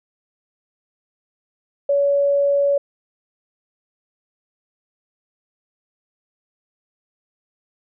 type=tone; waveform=sine; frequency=565 Hz; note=C#5; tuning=33 cents sharp; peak=-14 dBFS; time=1.89-2.78 s; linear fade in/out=5 ms; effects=none